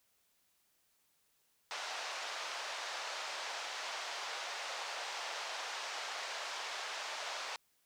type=band-pass noise; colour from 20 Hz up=pink; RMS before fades=-42 dBFS; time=1.71-7.56 s; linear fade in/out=0 ms; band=630 to 6200 Hz; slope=24 dB/octave; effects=white hiss -75 dBFS RMS until 7.85 s